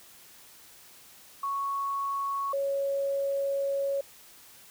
sine tone pair in turn, 1108.7 / 554.4 Hz, C#6 / C#5, 0 / 0 cents, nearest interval octave, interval 1200 cents, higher first, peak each -28 / -26 dBFS, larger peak second, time 1.43-2.53 / 2.53-4.01 s, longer second, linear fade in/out 5 ms, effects white hiss -53 dBFS RMS until 4.7 s

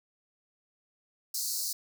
pink high-pass noise, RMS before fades -33 dBFS, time 1.34-1.73 s, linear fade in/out 5 ms, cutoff 4200 Hz, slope 96 dB/octave, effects none

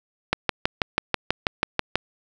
click train, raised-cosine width 0.3 ms, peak -3 dBFS, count 11, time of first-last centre 0.33-1.956 s, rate 6.15 Hz, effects none

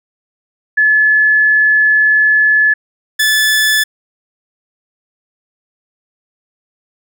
sine / sawtooth tone pair in turn, 1719 / 1734 Hz, A6 / A6, -41 / -26 cents, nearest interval unison, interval 15 cents, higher second, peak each -7 / -6 dBFS, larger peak second, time 0.77-2.74 / 3.19-3.84 s, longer first, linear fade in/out 10 ms, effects none

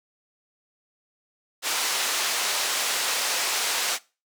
white band-pass noise, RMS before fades -26 dBFS, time 1.62-3.99 s, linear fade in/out 50 ms, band 510 to 7100 Hz, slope 12 dB/octave, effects noise-tail reverb RT60 0.3 s tail -21 dB re dry

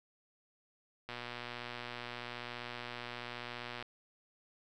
click train, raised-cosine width 0.3 ms, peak -26 dBFS, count 332, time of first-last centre 1.09-3.826 s, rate 121 Hz, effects none

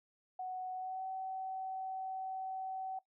sine tone with pitch glide, 742 to 759.3 Hz, F#5 to F#5, +5 to +45 cents, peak -38 dBFS, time 0.39-2.99 s, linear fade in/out 5 ms, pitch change +40 cents, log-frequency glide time 0.74-1.05 s, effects noise-tail reverb RT60 0.1 s tail -18 dB re dry

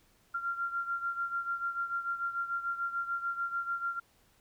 sine beating tone pair, 1381 / 1387.8 Hz, F6 / F6, -20 / -11 cents, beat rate 6.8 Hz, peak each -33 / -38 dBFS, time 0.34-4 s, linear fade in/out 10 ms, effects pink hiss -67 dBFS RMS until 4.4 s

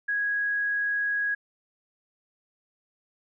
sine tone, 1657 Hz, G#6, 4 cents flat, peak -24 dBFS, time 0.08-1.35 s, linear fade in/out 10 ms, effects none

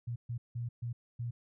sine tone bursts at uneven times, 119 Hz, A#2, 36 cents sharp, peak -34 dBFS, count 5, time 0.07-0.16 / 0.29-0.38 / 0.55-0.69 / 0.82-0.93 / 1.19-1.31 s, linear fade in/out 10 ms, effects none

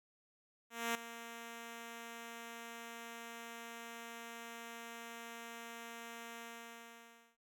5% pulse tone with ADSR envelope, 232.2 Hz, A#3, 7 cents flat, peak -22 dBFS, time 0.7-7.37 s, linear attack 250 ms, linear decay 5 ms, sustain -14 dB, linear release 960 ms, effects none

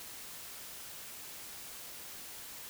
silence, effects white hiss -47 dBFS RMS until 2.69 s

